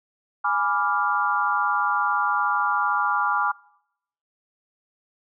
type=chord; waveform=sine; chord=G# diminished seventh; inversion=none; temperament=equal; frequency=830.6 / 987.8 / 1174.7 / 1396.9 Hz; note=G#5 / B5 / D6 / F6; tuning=0 / 0 / 0 / 0 cents; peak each=-26 / -27 / -24 / -25 dBFS; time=0.44-3.52 s; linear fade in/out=10 ms; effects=noise-tail reverb RT60 0.8 s tail -24 dB re dry